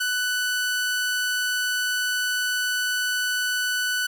sawtooth tone, 1491 Hz, F#6, 13 cents sharp, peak -19 dBFS, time 0-4.07 s, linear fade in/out 10 ms, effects none

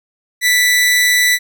sawtooth tone with amplitude modulation, 1975.5 Hz, B6, in tune, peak -5 dBFS, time 0.41-1.39 s, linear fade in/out 50 ms, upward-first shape sine, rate 222 Hz, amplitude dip 35%, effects none

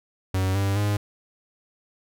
45% pulse tone with pitch steps, 94.4 / 98.64 / 103.06 Hz, F#2 / G2 / G#2, +35 / +11 / -13 cents, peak -21 dBFS, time 0.34-0.97 s, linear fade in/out 5 ms, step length 210 ms, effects none

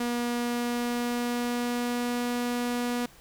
sawtooth tone with pitch glide, 240 to 242.6 Hz, B3 to B3, -49 to -31 cents, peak -23 dBFS, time 0-3.06 s, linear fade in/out 5 ms, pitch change +18 cents, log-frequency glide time 0.39-2.28 s, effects pink hiss -54 dBFS RMS until 3.2 s

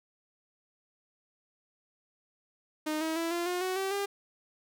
sawtooth tone with pitch steps, 308 / 319.8 / 332 / 344.7 / 357.9 / 371.6 / 385.8 / 400.6 Hz, D#4 / D#4 / E4 / F4 / F4 / F#4 / G4 / G4, -17 / +48 / +12 / -23 / +42 / +7 / -28 / +38 cents, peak -26 dBFS, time 2.86-4.06 s, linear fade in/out 10 ms, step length 150 ms, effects none

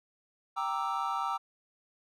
triangle chord, E half-diminished seventh, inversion first, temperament equal, 784 / 932.3 / 1174.7 / 1318.5 Hz, G5 / Bb5 / D6 / E6, 0 / 0 / 0 / 0 cents, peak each -34 / -34 / -34 / -33 dBFS, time 0.56-1.38 s, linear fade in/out 20 ms, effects none

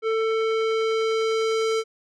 square tone with low-pass filter sweep, 445 Hz, A4, 20 cents sharp, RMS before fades -23 dBFS, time 0.02-1.84 s, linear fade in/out 50 ms, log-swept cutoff 2300 to 6600 Hz, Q 0.89, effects none

